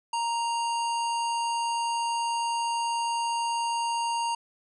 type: harmonic tone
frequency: 932.3 Hz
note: A#5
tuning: in tune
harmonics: 1 / 3 / 5 / 7 / 9 / 10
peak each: -26 / -36 / -40 / -43 / -45 / -46 dBFS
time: 0.13-4.35 s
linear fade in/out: 5 ms
effects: none